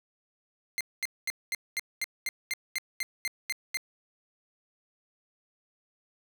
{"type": "tone bursts", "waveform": "sawtooth", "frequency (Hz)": 2093, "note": "C7", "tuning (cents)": 0, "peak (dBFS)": -25, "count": 13, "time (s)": [0.78, 3.771], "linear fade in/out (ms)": 0, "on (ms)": 27, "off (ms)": 220, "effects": []}